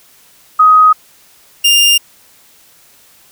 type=tone pair in turn; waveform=sine / sawtooth; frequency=1256 / 2803 Hz; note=D#6 / F7; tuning=+16 / +6 cents; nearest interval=octave + major second; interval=1390 cents; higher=second; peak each=-3 dBFS; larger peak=neither; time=0.59-0.93 / 1.64-1.98 s; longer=neither; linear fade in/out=10 ms; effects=white hiss -46 dBFS RMS until 3.31 s